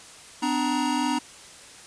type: tone cluster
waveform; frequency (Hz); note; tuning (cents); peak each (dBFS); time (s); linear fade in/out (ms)
square; 252.9 / 296.2 / 946; B3 / D4 / A#5; +41 / +15 / +25; -28; 0.42-1.19; 10
effects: white hiss -46 dBFS RMS until 1.86 s + resampled to 22050 Hz